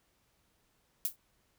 violet noise with exponential decay, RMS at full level -28 dBFS, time 1.05-1.16 s, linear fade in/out 0 ms, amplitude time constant 23 ms, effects pink hiss -73 dBFS RMS until 1.58 s

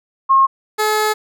sine / 15% pulse tone pair in turn, 1077 / 428.1 Hz, C6 / A4, +50 / -47 cents, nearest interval octave + major third, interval 1597 cents, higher first, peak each -8 dBFS, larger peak neither, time 0.29-0.47 / 0.78-1.14 s, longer second, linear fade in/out 20 ms, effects none

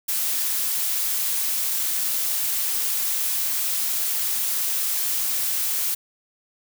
blue noise, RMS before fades -24 dBFS, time 0.08-5.95 s, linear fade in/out 10 ms, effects none

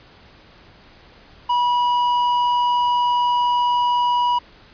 sine tone with tanh clipping, 973 Hz, B5, 26 cents flat, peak -17 dBFS, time 1.49-4.39 s, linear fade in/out 10 ms, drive 8 dB, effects pink hiss -48 dBFS RMS until 4.73 s + resampled to 11025 Hz

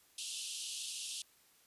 pink band-pass noise, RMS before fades -43 dBFS, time 0.18-1.22 s, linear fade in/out 2 ms, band 2700 to 11000 Hz, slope 96 dB/octave, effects white hiss -67 dBFS RMS until 1.66 s + resampled to 32000 Hz

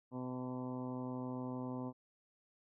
harmonic tone with a mistuned harmonic, 126.8 Hz, B2, 46 cents sharp, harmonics 1 / 2 / 3 / 4 / 5 / 6 / 7 / 8 / 9, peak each -46 / -41 / -51 / -50 / -53 / -57 / -53 / -53 / -63 dBFS, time 0.11-1.93 s, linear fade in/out 50 ms, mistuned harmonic 6, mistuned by +24 cents, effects none

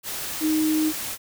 sine tone in noise, 311.1 Hz, D#4, in tune, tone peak -19 dBFS, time 0.4-0.93 s, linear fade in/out 50 ms, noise white, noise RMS -31 dBFS, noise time 0.03-1.18 s, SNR +9 dB, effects none

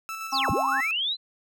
30% pulse tone with tremolo, 1318.5 Hz, E6, in tune, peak -29 dBFS, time 0.09-0.91 s, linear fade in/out 0 ms, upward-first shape square, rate 8.4 Hz, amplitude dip 30%
sine linear two-way sweep, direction down then up, 6030 to 48.33 to 4135 Hz, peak -24 dBFS, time 0.31-1.17 s, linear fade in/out 50 ms, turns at 0.5 s
harmonic tone, 268.7 Hz, C4, 46 cents sharp, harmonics 1 / 3 / 4, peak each -38 / -29 / -27 dBFS, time 0.32-0.81 s, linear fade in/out 10 ms
effects none

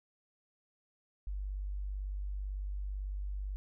sine tone, 49 Hz, G1, in tune, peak -35 dBFS, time 1.27-3.56 s, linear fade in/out 0 ms, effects none

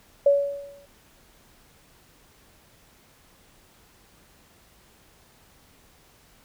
sine tone with exponential decay, 565 Hz, C#5, 33 cents sharp, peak -12 dBFS, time 0.26-0.86 s, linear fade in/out 5 ms, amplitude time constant 130 ms, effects pink hiss -57 dBFS RMS until 6.44 s

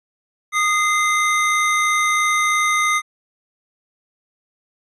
square tone pair together, 1233 / 2076 Hz, D#6 / C7, -16 / -14 cents, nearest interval major sixth, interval 902 cents, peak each -19 dBFS, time 0.52-3.02 s, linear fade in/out 50 ms, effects resampled to 22050 Hz

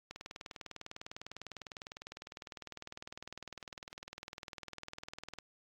click train, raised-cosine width 0.2 ms, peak -27 dBFS, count 106, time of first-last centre 0.11-5.386 s, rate 19.9 Hz, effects AAC 48 kbps

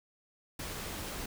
pink noise, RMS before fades -40 dBFS, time 0.59-1.26 s, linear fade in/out 5 ms, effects none

